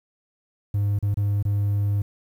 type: tone with dropouts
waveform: triangle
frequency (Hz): 101.8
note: G#2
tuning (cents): -34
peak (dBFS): -17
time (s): 0.74-2.02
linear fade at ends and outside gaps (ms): 5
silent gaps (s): 0.989-1.026 / 1.143-1.171 / 1.427-1.451
effects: tanh soft clip ceiling -13 dBFS + 9-bit